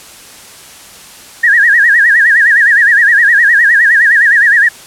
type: tone with vibrato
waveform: sine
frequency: 1760 Hz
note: A6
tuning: in tune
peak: -4 dBFS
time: 1.43-4.69 s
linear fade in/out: 10 ms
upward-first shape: sine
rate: 9.7 Hz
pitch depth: 160 cents each way
effects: white hiss -34 dBFS RMS until 4.86 s + low-pass 11000 Hz 12 dB/octave